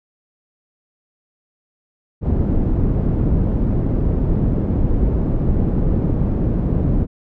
pink low-pass noise, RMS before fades -17 dBFS, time 2.21-7.07 s, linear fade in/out 50 ms, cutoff 300 Hz, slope 12 dB/octave, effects none

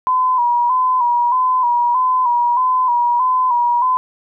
sine tone with vibrato, 987.8 Hz, B5, in tune, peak -12 dBFS, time 0.07-3.97 s, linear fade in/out 0 ms, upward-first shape square, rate 1.6 Hz, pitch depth 51 cents each way, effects none

